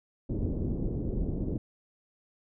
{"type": "low-pass noise", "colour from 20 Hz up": "pink", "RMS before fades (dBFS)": -31, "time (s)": [0.29, 1.58], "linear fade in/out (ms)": 5, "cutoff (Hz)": 410, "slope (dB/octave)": 24, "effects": []}